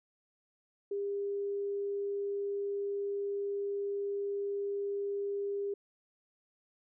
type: tone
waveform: sine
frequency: 401.9 Hz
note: G4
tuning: 43 cents sharp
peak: -32 dBFS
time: 0.91-5.74 s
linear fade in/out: 5 ms
effects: none